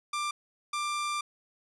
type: tone pair in turn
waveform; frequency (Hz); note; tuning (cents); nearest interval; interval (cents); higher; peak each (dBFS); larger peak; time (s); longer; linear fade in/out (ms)
sawtooth; 1185 / 1185; D6 / D6; +15 / +15; unison; 0; neither; -26; neither; 0.13-0.31 / 0.73-1.21; second; 5
effects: resampled to 24000 Hz